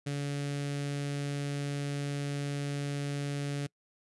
sawtooth tone with notch filter, 142.6 Hz, C#3, 49 cents sharp, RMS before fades -34 dBFS, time 0.06-3.67 s, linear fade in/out 10 ms, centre 960 Hz, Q 1.1, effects noise-tail reverb RT60 0.1 s tail -25 dB re dry + resampled to 24000 Hz

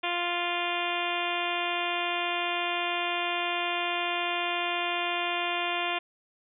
harmonic tone, 349.2 Hz, F4, in tune, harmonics 1 / 2 / 3 / 4 / 5 / 6 / 7 / 8 / 9 / 10, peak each -37 / -33 / -35 / -39 / -39 / -39 / -34 / -36 / -39 / -39 dBFS, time 0.03-5.99 s, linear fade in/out 10 ms, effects none

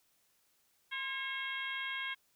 harmonic tone with a mistuned harmonic, 542 Hz, C#5, 39 cents flat, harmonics 2 / 3 / 4 / 5 / 6 / 7, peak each -46 / -41 / -40 / -48 / -43 / -53 dBFS, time 0.91-2.15 s, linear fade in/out 20 ms, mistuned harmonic 2, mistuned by -63 cents, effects white hiss -73 dBFS RMS until 2.35 s

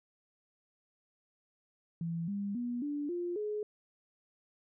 sine tone with pitch steps, 167.2 / 201.1 / 242 / 291.1 / 350.2 / 421.3 Hz, E3 / G3 / B3 / D4 / F4 / G#4, +25 / +44 / -35 / -15 / +5 / +25 cents, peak -33 dBFS, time 2.01-3.63 s, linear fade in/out 2 ms, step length 270 ms, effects none

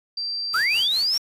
sine tone, 4699 Hz, D8, in tune, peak -25 dBFS, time 0.17-0.88 s, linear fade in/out 5 ms
white noise with tremolo, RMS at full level -35 dBFS, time 0.53-1.18 s, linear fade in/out 5 ms, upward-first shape sine, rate 5 Hz, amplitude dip 70%
sine linear sweep, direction up, 1244.5 to 5600 Hz, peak -19 dBFS, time 0.54-1.18 s, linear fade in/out 5 ms
effects resampled to 32000 Hz

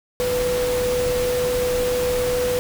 sine tone in noise, 495.9 Hz, B4, 7 cents sharp, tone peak -19 dBFS, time 0.2-2.59 s, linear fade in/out 0 ms, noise pink, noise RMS -28 dBFS, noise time 0.2-2.59 s, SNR +6 dB, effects none

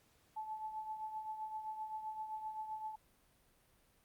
sine tone with tremolo, 868 Hz, A5, 24 cents flat, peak -38 dBFS, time 0.36-2.96 s, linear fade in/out 10 ms, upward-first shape triangle, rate 7.7 Hz, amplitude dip 65%, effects pink hiss -71 dBFS RMS until 4.04 s + Opus 48 kbps

